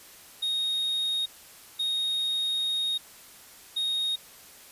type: tone bursts at uneven times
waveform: triangle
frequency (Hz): 3729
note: A#7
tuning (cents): 0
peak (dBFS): -24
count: 3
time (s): 0.42-1.26 / 1.79-2.98 / 3.76-4.16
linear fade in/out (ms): 10
effects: white hiss -50 dBFS RMS until 4.71 s + resampled to 32000 Hz